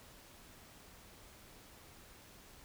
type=silence; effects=pink hiss -58 dBFS RMS until 2.64 s